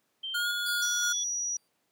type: tone with pitch glide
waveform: sine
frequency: 3136 to 3400 Hz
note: G7 to G#7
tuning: 0 to +40 cents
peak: -33 dBFS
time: 0.23-1.24 s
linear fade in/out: 10 ms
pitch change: +140 cents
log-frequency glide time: 0.36-0.48 s
type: tone with tremolo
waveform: square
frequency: 1430 Hz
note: F6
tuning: 41 cents sharp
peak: -29 dBFS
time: 0.34-1.13 s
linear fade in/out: 10 ms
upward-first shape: square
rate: 2.9 Hz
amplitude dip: 30%
type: tone with exponential decay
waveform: 20% pulse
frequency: 4689 Hz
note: D8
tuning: 4 cents flat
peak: -29 dBFS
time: 0.66-1.68 s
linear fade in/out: 2 ms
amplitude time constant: 220 ms
type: tone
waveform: sine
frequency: 5810 Hz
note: F#8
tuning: 32 cents flat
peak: -29 dBFS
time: 0.82-1.57 s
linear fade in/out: 5 ms
effects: pink hiss -74 dBFS RMS until 1.91 s + high-pass 200 Hz 12 dB/octave